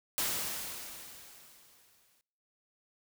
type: noise with exponential decay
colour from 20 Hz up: white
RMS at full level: -31 dBFS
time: 0.18-2.21 s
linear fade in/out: 0 ms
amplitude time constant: 440 ms
effects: noise-tail reverb RT60 0.9 s tail -25 dB re dry